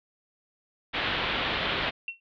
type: low-pass noise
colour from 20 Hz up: white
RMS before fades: -29 dBFS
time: 0.93-1.91 s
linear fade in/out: 20 ms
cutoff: 3700 Hz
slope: 48 dB/octave
type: tone with exponential decay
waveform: sine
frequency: 2722 Hz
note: F7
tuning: 45 cents flat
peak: -27 dBFS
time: 2.08-2.2 s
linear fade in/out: 2 ms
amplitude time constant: 25 ms
effects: none